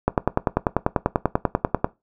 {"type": "click train", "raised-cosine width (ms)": 1, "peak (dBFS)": -3, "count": 19, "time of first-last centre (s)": [0.08, 1.845], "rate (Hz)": 10.2, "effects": ["noise-tail reverb RT60 0.2 s tail -18 dB re dry"]}